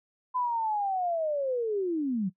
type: linear sweep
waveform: sine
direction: down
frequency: 1017 to 174.61 Hz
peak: -26 dBFS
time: 0.34-2.3 s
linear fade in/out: 20 ms
effects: noise-tail reverb RT60 0.1 s tail -21 dB re dry